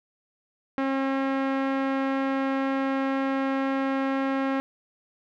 sawtooth tone with low-pass filter, 269.8 Hz, C#4, 47 cents flat, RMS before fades -26 dBFS, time 0.78-4.6 s, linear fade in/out 0 ms, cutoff 1900 Hz, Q 1.1, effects none

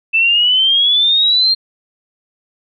sine exponential sweep, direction up, 2635 to 4224 Hz, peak -9 dBFS, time 0.13-1.55 s, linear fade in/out 20 ms, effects none

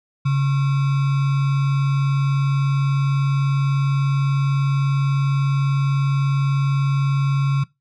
sine tone with sample-and-hold, 138.2 Hz, C#3, 5 cents flat, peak -15 dBFS, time 0.25-7.64 s, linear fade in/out 10 ms, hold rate 1225 Hz, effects noise-tail reverb RT60 0.2 s tail -21 dB re dry + low-pass 4000 Hz 12 dB/octave

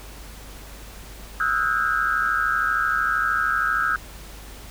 sine tone cluster, 1279 / 1352 / 1474 / 1614 Hz, D#6 / E6 / F#6 / G#6, +47 / +43 / -7 / -50 cents, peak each -25 dBFS, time 1.4-3.96 s, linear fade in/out 2 ms, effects added 50 Hz sine -40 dBFS peak until 4.7 s + pink hiss -43 dBFS RMS until 4.7 s

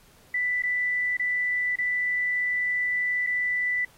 sine tone with dropouts, 1982 Hz, B6, 6 cents sharp, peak -23 dBFS, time 0.34-3.85 s, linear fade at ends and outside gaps 5 ms, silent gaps 0.623-0.635 / 1.17-1.195 / 1.758-1.785 / 3.266-3.27 s, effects pink hiss -57 dBFS RMS until 3.97 s + AAC 48 kbps

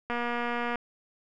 click train, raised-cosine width 0.5 ms, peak -17 dBFS, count 158, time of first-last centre 0.1-0.757 s, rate 239 Hz, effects none

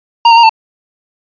square tone with pitch steps, 934 / 915 / 935 / 893 Hz, A#5 / A#5 / A#5 / A5, +3 / -32 / +5 / +25 cents, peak -3 dBFS, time 0.25-0.494 s, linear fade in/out 5 ms, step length 61 ms, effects resampled to 11025 Hz

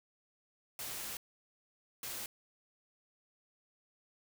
white noise bursts at uneven times, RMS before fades -42 dBFS, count 2, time 0.79-1.17 / 2.03-2.26 s, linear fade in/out 2 ms, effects none

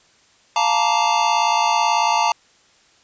square chord, Bb major seventh, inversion second, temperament just, 699.2 / 874.1 / 932.3 / 1165.4 Hz, F5 / A5 / Bb5 / D6, +2 / -12 / 0 / -14 cents, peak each -25 / -20 / -20 / -25 dBFS, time 0.56-2.32 s, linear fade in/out 2 ms, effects white hiss -55 dBFS RMS until 3.03 s + resampled to 16000 Hz

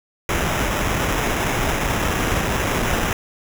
pink noise with sample-and-hold, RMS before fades -21 dBFS, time 0.29-3.13 s, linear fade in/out 2 ms, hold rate 4410 Hz, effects none

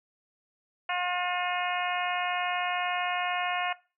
harmonic tone, 357.8 Hz, F4, 42 cents sharp, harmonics 2 / 3 / 4 / 5 / 6 / 7 / 8, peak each -32 / -34 / -35 / -36 / -37 / -37 / -38 dBFS, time 0.89-3.73 s, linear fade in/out 5 ms, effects noise-tail reverb RT60 0.3 s tail -19 dB re dry

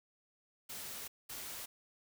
white noise bursts at uneven times, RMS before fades -45 dBFS, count 2, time 0.69-1.08 / 1.29-1.66 s, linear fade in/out 10 ms, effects none

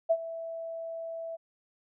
sine tone with ADSR envelope, 659.3 Hz, E5, in tune, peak -19 dBFS, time 0.09-1.37 s, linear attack 19 ms, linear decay 57 ms, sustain -16 dB, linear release 22 ms, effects none

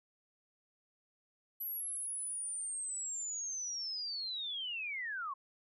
sine linear sweep, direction down, 11840 to 1046.5 Hz, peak -37 dBFS, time 1.6-5.34 s, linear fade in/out 10 ms, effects none

